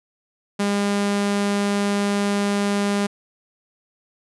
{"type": "tone", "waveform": "sawtooth", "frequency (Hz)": 202.3, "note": "G#3", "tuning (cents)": -45, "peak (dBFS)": -15, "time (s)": [0.59, 3.07], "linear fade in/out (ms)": 10, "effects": ["resampled to 24000 Hz"]}